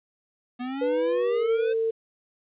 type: exponential sweep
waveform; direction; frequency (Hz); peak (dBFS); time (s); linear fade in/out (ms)
square; up; 242.9 to 523.3; -30; 0.59-1.74; 20
type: tone with pitch glide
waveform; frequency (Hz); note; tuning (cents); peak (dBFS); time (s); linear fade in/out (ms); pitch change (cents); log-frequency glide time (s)
sine; 494 to 450.4; B4 to A4; 0 to +40; -22; 0.81-1.91; 10; -160; 1.15-1.55
effects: resampled to 8000 Hz + 10-bit